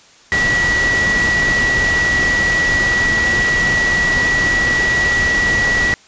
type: tone in noise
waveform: sine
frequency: 1938 Hz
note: B6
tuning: 33 cents flat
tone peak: -13 dBFS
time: 0.32-5.94 s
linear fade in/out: 0 ms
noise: pink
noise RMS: -21 dBFS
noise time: 0.32-5.94 s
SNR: +5 dB
effects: white hiss -46 dBFS RMS until 6.07 s + resampled to 16000 Hz

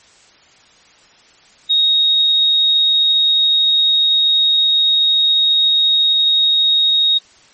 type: tone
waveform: sine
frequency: 3752 Hz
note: A#7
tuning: 11 cents sharp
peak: -10 dBFS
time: 1.69-7.19 s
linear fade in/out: 20 ms
effects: white hiss -48 dBFS RMS until 7.53 s + MP3 32 kbps

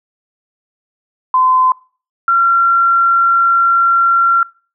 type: tone pair in turn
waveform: sine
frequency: 1026 / 1369.5 Hz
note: C6 / F6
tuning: -34 / -34 cents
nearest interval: perfect fourth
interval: 500 cents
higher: second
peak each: -8 dBFS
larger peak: neither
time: 1.34-1.72 / 2.28-4.43 s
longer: second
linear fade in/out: 2 ms
effects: noise-tail reverb RT60 0.4 s tail -24 dB re dry

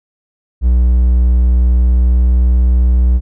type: tone with pitch glide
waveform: triangle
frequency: 61.1 to 61.49 Hz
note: B1 to B1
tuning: -18 to -7 cents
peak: -5 dBFS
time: 0.61-3.21 s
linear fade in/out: 50 ms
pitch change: +11 cents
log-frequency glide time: 1.87-2.32 s
effects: none

